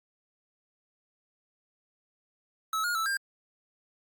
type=tone with pitch steps; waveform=square; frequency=1298 / 1430 / 1317 / 1599 Hz; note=E6 / F6 / E6 / G6; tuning=-27 / +41 / -2 / +34 cents; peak=-28 dBFS; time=2.73-3.17 s; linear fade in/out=2 ms; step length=110 ms; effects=Opus 48 kbps